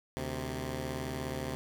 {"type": "tone pair together", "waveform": "10% pulse", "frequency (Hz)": [74.71, 130.3], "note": ["D2", "C3"], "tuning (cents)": [30, -7], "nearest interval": "minor seventh", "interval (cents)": 963, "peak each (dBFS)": [-30, -29], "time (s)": [0.17, 1.55], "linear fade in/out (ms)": 0, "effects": []}